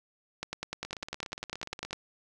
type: two click trains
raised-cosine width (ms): 0.2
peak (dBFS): -17 / -23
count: 16 / 19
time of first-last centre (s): 0.43-1.93 / 0.85-1.909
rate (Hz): 10 / 17
effects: none